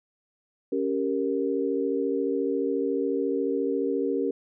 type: chord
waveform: sine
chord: G diminished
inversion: second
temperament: equal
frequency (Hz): 277.2 / 392 / 466.2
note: Db4 / G4 / Bb4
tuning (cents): 0 / 0 / 0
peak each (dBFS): -28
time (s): 0.72-4.31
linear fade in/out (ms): 5
effects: none